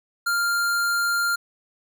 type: tone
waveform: square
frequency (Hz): 1396.9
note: F6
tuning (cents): 0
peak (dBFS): -21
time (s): 0.26-1.36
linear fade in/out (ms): 10
effects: none